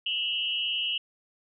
sine tone with amplitude modulation, 2922 Hz, F#7, 22 cents flat, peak -22 dBFS, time 0.06-0.98 s, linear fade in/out 5 ms, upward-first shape sine, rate 237 Hz, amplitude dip 100%, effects none

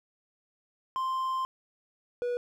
triangle tone pair in turn, 1046 / 486.7 Hz, C6 / B4, -1 / -25 cents, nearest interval octave + minor second, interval 1324 cents, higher first, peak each -26 dBFS, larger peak neither, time 0.96-1.45 / 2.22-2.37 s, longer first, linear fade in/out 0 ms, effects none

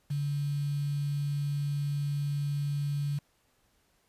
sine tone with quantisation, 143.8 Hz, D3, 36 cents flat, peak -28 dBFS, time 0.1-3.19 s, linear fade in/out 10 ms, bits 8, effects pink hiss -70 dBFS RMS until 4.08 s + resampled to 32000 Hz

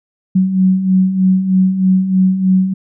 sine beating tone pair, 185 / 188.2 Hz, F#3 / F#3, 0 / +30 cents, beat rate 3.2 Hz, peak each -17 / -10 dBFS, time 0.35-2.74 s, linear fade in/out 10 ms, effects none

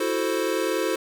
square chord, F# half-diminished seventh, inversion third, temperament equal, 329.6 / 370 / 440 / 523.3 Hz, E4 / F#4 / A4 / C5, 0 / 0 / 0 / 0 cents, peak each -29 dBFS, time 0-0.96 s, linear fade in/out 5 ms, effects none

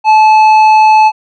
triangle tone with tanh clipping, 866 Hz, A5, 28 cents flat, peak -4 dBFS, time 0.04-1.12 s, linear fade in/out 50 ms, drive 12 dB, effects none

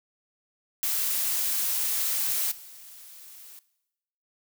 blue noise with level steps, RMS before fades -27 / -47 dBFS, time 0.83-3.59 s, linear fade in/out 0 ms, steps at 2.51 s, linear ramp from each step 10 ms, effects noise-tail reverb RT60 0.9 s tail -18 dB re dry

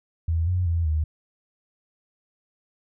sine tone with pitch steps, 82.3 / 90.3 / 84 / 77.6 Hz, E2 / F#2 / E2 / D#2, -2 / -42 / +33 / -4 cents, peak -20 dBFS, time 0.28-1.04 s, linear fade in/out 5 ms, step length 190 ms, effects none

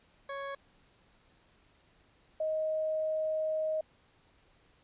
20% pulse / sine tone pair in turn, 554.4 / 626.8 Hz, C#5 / D#5, 0 / +13 cents, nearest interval major second, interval 213 cents, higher second, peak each -32 / -29 dBFS, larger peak second, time 0.29-0.55 / 2.4-3.81 s, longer second, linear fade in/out 5 ms, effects pink hiss -66 dBFS RMS until 4.83 s + resampled to 8000 Hz

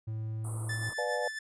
triangle tone with pitch glide, 110 to 110.77 Hz, A2 to A2, 0 to +12 cents, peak -31 dBFS, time 0.07-0.9 s, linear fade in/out 10 ms, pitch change +12 cents, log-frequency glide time 0.24-0.7 s
white band-stop noise, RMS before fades -39 dBFS, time 0.44-0.94 s, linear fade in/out 10 ms, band 1300 to 8400 Hz, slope 96 dB/octave
45% pulse tone with tremolo, 1753 Hz, A6, 7 cents flat, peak -33 dBFS, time 0.69-1.39 s, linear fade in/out 5 ms, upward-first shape sine, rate 7.4 Hz, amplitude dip 50%
sine chord, B diminished seventh, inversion none, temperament just, 493.9 / 592.7 / 711.2 / 853.4 Hz, B4 / D5 / F5 / Ab5, 0 / +16 / +31 / +47 cents, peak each -34 / -34 / -38 / -38 dBFS, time 0.98-1.28 s, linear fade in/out 5 ms
effects resampled to 22050 Hz

